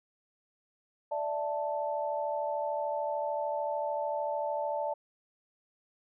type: chord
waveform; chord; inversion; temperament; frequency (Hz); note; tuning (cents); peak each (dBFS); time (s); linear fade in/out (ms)
sine; D suspended second; none; just; 587.3 / 660.7 / 881; D5 / E5 / A5; 0 / +4 / +2; -33 / -37 / -34; 1.11-4.94; 10
effects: none